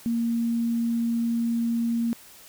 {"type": "tone", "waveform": "sine", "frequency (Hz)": 232.5, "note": "A#3", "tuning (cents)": -4, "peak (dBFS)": -22, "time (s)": [0.06, 2.13], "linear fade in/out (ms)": 0, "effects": ["white hiss -49 dBFS RMS until 2.48 s"]}